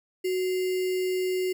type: tone with sample-and-hold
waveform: sine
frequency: 370 Hz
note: F#4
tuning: in tune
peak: -24 dBFS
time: 0.24-1.53 s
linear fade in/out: 10 ms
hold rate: 2450 Hz
effects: none